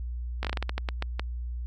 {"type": "slowing click train", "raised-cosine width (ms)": 0.3, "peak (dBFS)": -14, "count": 12, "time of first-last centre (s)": [0.43, 1.196], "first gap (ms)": 17, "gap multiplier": 1.26, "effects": ["added 60 Hz sine -31 dBFS peak until 1.66 s"]}